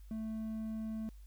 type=tone; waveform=triangle; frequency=220 Hz; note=A3; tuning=in tune; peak=-35 dBFS; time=0.11-1.09 s; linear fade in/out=0 ms; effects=added 50 Hz sine -50 dBFS peak until 1.26 s + white hiss -71 dBFS RMS until 1.26 s